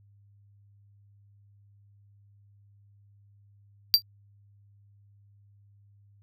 square tone with exponential decay, 4699 Hz, D8, in tune, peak -11 dBFS, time 3.94-4.02 s, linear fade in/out 0 ms, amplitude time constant 16 ms, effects added 101 Hz sine -56 dBFS peak until 6.22 s

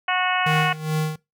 harmonic tone, 366.4 Hz, F#4, 17 cents flat, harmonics 2 / 3 / 4 / 5 / 6 / 7 / 8, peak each -24 / -26 / -27 / -28 / -29 / -29 / -30 dBFS, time 0.08-0.73 s, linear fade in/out 5 ms
square tone with tremolo, 155.56 Hz, D#3, in tune, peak -20 dBFS, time 0.46-1.16 s, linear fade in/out 5 ms, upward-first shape sine, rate 2.4 Hz, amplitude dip 80%
effects noise-tail reverb RT60 0.2 s tail -21 dB re dry

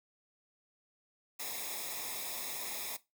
white noise with comb filter, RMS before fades -40 dBFS, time 1.39-2.97 s, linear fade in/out 10 ms, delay 0.67 ms, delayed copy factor -0.75, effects noise-tail reverb RT60 0.2 s tail -17 dB re dry

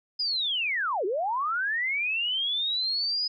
sine linear two-way sweep, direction down then up, 5030 to 349.2 to 5030 Hz, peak -25 dBFS, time 0.19-3.28 s, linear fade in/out 10 ms, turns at 1.05 s, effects none

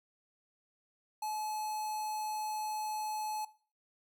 square tone with notch filter, 857 Hz, A5, 46 cents flat, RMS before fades -37 dBFS, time 1.22-3.45 s, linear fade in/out 5 ms, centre 2300 Hz, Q 1.5, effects noise-tail reverb RT60 0.4 s tail -18 dB re dry

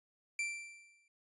45% pulse tone with exponential decay, 2349 Hz, D7, in tune, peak -32 dBFS, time 0.39-1.08 s, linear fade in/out 2 ms, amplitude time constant 150 ms, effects resampled to 24000 Hz

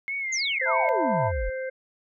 sine tone with vibrato, 2152 Hz, C7, 48 cents sharp, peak -27 dBFS, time 0.08-0.89 s, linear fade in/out 0 ms, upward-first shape sine, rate 3.1 Hz, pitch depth 64 cents each way
sine exponential sweep, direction down, 6910 to 39.7 Hz, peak -26 dBFS, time 0.32-1.5 s, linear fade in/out 10 ms
harmonic tone, 522 Hz, C5, 4 cents flat, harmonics 1 / 3 / 4, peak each -29 / -38 / -41 dBFS, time 0.61-1.7 s, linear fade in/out 10 ms
sine chord, E suspended fourth, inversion none, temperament equal with one note detuned, 659.3 / 897.5 / 987.8 Hz, E5 / A5 / B5, 0 / +34 / 0 cents, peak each -26 / -27 / -30 dBFS, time 0.65-1.32 s, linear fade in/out 50 ms
effects none

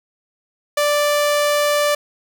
sawtooth tone, 587 Hz, D5, 1 cent flat, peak -11 dBFS, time 0.77-1.95 s, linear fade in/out 5 ms, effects none

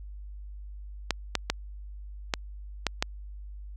clicks, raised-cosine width 0.2 ms, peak -7 dBFS, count 6, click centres 1.107 / 1.353 / 1.5 / 2.338 / 2.867 / 3.025 s, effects added 50 Hz sine -39 dBFS peak until 3.76 s

